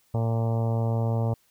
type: harmonic tone with a mistuned harmonic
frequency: 114.3 Hz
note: A#2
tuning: 34 cents flat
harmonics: 1 / 2 / 3 / 4 / 5 / 6 / 7 / 8 / 9 / 10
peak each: -23 / -33 / -41 / -35 / -35 / -39 / -40 / -42 / -49 / -50 dBFS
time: 0.14-1.34 s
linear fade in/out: 5 ms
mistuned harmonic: 10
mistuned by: +29 cents
effects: white hiss -65 dBFS RMS until 1.5 s